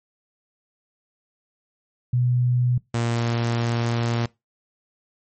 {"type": "tone pair in turn", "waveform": ["sine", "sawtooth"], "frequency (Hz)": [123.6, 117.37], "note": ["B2", "A#2"], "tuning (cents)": [2, 12], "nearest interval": "minor second", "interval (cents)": 90, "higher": "first", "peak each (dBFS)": -17, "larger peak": "neither", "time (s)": [[2.13, 2.78], [2.94, 4.26]], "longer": "second", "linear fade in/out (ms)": 5, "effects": ["noise-tail reverb RT60 0.2 s tail -21 dB re dry", "MP3 32 kbps"]}